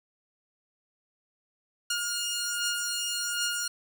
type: beating tone pair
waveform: 10% pulse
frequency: 1421 / 1422.3 Hz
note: F6 / F6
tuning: +30 / +31 cents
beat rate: 1.3 Hz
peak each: -26 / -22 dBFS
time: 1.9-3.68 s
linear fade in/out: 5 ms
effects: none